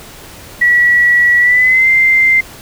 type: tone with pitch glide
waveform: sine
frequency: 1936 to 2087 Hz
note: B6 to C7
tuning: -35 to -5 cents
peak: -6 dBFS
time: 0.61-2.41 s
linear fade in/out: 10 ms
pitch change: +130 cents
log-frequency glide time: 1.39-1.88 s
effects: pink hiss -34 dBFS RMS until 2.61 s